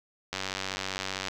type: click train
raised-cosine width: 0.2 ms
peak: -14 dBFS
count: 92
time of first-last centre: 0.33-1.284 s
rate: 95.4 Hz
effects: none